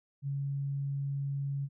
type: tone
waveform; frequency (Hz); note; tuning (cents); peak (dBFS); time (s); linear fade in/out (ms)
sine; 139.5; C#3; +11; -31; 0.22-1.69; 50
effects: none